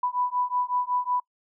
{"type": "beating tone pair", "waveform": "sine", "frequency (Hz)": [987.8, 993.2], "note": ["B5", "B5"], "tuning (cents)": [0, 9], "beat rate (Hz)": 5.4, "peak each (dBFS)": -27, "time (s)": [0.03, 1.2], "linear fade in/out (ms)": 5, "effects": ["noise-tail reverb RT60 0.1 s tail -24 dB re dry"]}